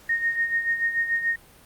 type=tone with tremolo; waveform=sine; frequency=1852 Hz; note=A#6; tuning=12 cents flat; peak=-19 dBFS; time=0.09-1.36 s; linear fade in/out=5 ms; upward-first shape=sine; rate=6.9 Hz; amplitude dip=65%; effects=pink hiss -52 dBFS RMS until 1.65 s + Opus 48 kbps